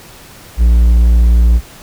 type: tone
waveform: triangle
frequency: 58.27 Hz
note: A#1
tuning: in tune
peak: -3 dBFS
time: 0.57-1.61 s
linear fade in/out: 50 ms
effects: pink hiss -37 dBFS RMS until 1.82 s